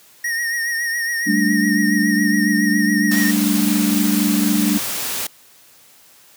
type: tone with vibrato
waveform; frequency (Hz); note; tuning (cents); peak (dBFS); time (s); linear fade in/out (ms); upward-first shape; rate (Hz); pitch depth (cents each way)
square; 1864.7; A#6; 0; -20; 0.24-3.31; 5; triangle; 7.2; 51
type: chord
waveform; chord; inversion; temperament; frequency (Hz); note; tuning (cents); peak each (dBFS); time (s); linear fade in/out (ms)
sine; G suspended second; none; equal; 196 / 220 / 293.7; G3 / A3 / D4; 0 / 0 / 0; -19; 1.26-4.79; 20
type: noise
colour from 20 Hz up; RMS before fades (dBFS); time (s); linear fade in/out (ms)
white; -24; 3.11-5.27; 5
effects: white hiss -49 dBFS RMS until 6.36 s + high-pass 100 Hz 12 dB/octave